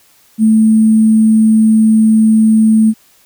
sine tone with sample-and-hold, 219.9 Hz, A3, 1 cent flat, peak -5 dBFS, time 0.38-2.94 s, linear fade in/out 50 ms, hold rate 8820 Hz, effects white hiss -49 dBFS RMS until 3.25 s

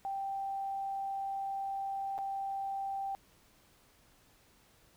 sine tone with dropouts, 784 Hz, G5, in tune, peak -34 dBFS, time 0.05-3.15 s, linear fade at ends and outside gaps 0 ms, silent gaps 2.18-2.187 s, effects pink hiss -65 dBFS RMS until 4.96 s

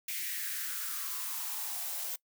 blue noise with high-pass filter sweep, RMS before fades -37 dBFS, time 0.08-2.16 s, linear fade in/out 5 ms, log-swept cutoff 2200 to 590 Hz, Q 4.2, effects noise-tail reverb RT60 0.1 s tail -22 dB re dry

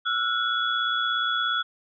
sine tone cluster, 1336 / 1453 / 3384 Hz, E6 / F#6 / G#7, +23 / -32 / +32 cents, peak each -27 dBFS, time 0.05-1.63 s, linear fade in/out 20 ms, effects none

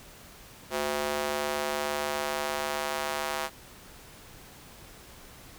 square tone with high-pass filter sweep, 73.42 Hz, D2, in tune, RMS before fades -31 dBFS, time 0.7-3.5 s, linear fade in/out 50 ms, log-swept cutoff 460 to 760 Hz, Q 1.1, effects pink hiss -50 dBFS RMS until 5.58 s

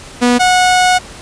sawtooth tone pair in turn, 244.1 / 731.5 Hz, B3 / F#5, -20 / -20 cents, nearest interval octave + perfect fifth, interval 1900 cents, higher second, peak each -4 dBFS, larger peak neither, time 0.21-0.39 / 0.39-0.99 s, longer second, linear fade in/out 20 ms, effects pink hiss -33 dBFS RMS until 1.21 s + resampled to 22050 Hz

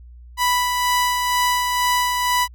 sawtooth tone with tremolo, 987.8 Hz, B5, in tune, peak -12 dBFS, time 0.37-2.48 s, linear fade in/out 50 ms, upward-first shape sine, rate 2.1 Hz, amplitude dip 35%, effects added 60 Hz sine -39 dBFS peak until 2.54 s

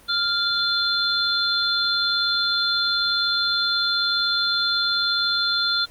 sine tone cluster, 1396 / 3501 / 4155 Hz, F6 / A7 / C8, -1 / -9 / -13 cents, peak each -24 / -24 / -23 dBFS, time 0.08-5.86 s, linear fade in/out 20 ms, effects pink hiss -50 dBFS RMS until 5.9 s + Opus 32 kbps

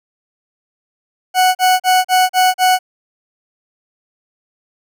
40% pulse tone bursts, 740 Hz, F#5, in tune, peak -8 dBFS, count 6, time 1.34-2.79 s, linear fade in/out 50 ms, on 210 ms, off 38 ms, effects none

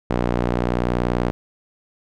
sawtooth tone with band-pass filter, 60.4 Hz, B1, 38 cents flat, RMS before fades -21 dBFS, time 0.1-1.31 s, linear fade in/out 0 ms, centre 460 Hz, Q 0.5, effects none

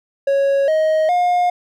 triangle tone with pitch steps, 553 / 627.9 / 713 Hz, C#5 / D#5 / F5, -4 / +16 / +36 cents, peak -11 dBFS, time 0.27-1.5 s, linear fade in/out 5 ms, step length 410 ms, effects none

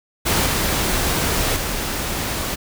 pink noise with level steps, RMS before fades -18 / -20 / -24 dBFS, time 0.25-2.56 s, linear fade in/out 20 ms, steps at 0.46 / 1.56 s, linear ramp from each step 2 ms, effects none

